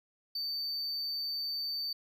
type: tone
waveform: triangle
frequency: 4575 Hz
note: D8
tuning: 46 cents flat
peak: -32 dBFS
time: 0.35-1.93 s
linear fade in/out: 5 ms
effects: none